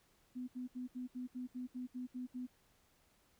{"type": "tone bursts", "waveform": "sine", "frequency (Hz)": 250.7, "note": "B3", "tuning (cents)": 26, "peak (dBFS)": -40, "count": 11, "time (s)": [0.35, 2.47], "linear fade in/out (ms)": 20, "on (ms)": 130, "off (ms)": 69, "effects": ["pink hiss -72 dBFS RMS until 3.39 s"]}